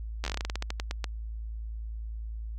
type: slowing click train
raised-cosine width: 0.2 ms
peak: -15 dBFS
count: 17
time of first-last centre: 0.24-1.042 s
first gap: 11 ms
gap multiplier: 1.18
effects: added 55 Hz sine -34 dBFS peak until 2.58 s